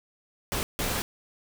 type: noise bursts at uneven times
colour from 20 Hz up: pink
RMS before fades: -29 dBFS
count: 2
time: 0.52-0.63 / 0.79-1.02 s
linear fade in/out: 0 ms
effects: none